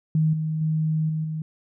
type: tone with level steps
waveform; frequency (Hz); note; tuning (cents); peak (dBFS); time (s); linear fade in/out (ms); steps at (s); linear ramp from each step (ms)
sine; 157; D#3; +16; -17 / -23 / -20 / -23 / -26; 0.15-1.42; 2; 0.33 / 0.61 / 1.09 / 1.24; 5
effects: none